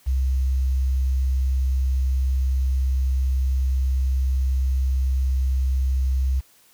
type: tone with quantisation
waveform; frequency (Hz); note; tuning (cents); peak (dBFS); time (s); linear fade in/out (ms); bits
sine; 65.5; C2; +2; -18; 0.06-6.41; 20; 8
effects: white hiss -56 dBFS RMS until 6.73 s